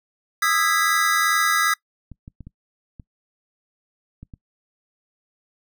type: chord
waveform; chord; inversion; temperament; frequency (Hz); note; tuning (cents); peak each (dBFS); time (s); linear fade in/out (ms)
square; E major seventh; third; just; 1236.1 / 1318.5 / 1648.1 / 1977.8; D#6 / E6 / G#6 / B6; -12 / 0 / -14 / +2; -24; 0.42-1.74; 5
type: clicks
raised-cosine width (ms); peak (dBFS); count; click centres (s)
5; -26; 7; 2.117 / 2.279 / 2.407 / 2.47 / 2.998 / 4.23 / 4.338
effects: noise-tail reverb RT60 0.1 s tail -23 dB re dry